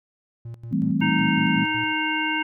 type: tone with tremolo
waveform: triangle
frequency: 116.54 Hz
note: A#2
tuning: in tune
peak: -30 dBFS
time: 0.45-1.93 s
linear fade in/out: 5 ms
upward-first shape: square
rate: 5.4 Hz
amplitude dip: 80%
type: chord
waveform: sine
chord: A minor seventh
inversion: second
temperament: equal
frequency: 164.81 / 196 / 220 / 261.6 Hz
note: E3 / G3 / A3 / C4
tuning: 0 / 0 / 0 / 0 cents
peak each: -25 dBFS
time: 0.71-1.65 s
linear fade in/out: 20 ms
type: harmonic tone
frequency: 310 Hz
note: D#4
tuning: 6 cents flat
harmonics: 1 / 3 / 5 / 7 / 9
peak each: -28 / -28 / -28 / -28 / -28 dBFS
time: 1.01-2.43 s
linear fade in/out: 10 ms
effects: none